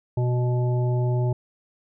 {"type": "harmonic tone", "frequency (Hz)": 123.4, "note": "B2", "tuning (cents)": -1, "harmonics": [1, 3, 5, 7], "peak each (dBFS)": [-20, -30, -34, -37], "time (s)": [0.17, 1.33], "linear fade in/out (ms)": 5, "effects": []}